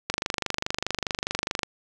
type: click train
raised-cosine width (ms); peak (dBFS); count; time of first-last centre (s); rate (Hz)
0.2; -8; 39; 0.1-1.632; 24.8
effects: none